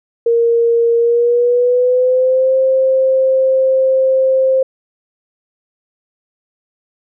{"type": "tone with pitch glide", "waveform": "sine", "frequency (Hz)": [466.2, 526.3], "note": ["A#4", "C5"], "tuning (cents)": [0, 10], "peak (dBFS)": -9, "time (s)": [0.26, 4.63], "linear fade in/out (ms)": 5, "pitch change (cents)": 210, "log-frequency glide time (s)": [0.97, 2.55], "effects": []}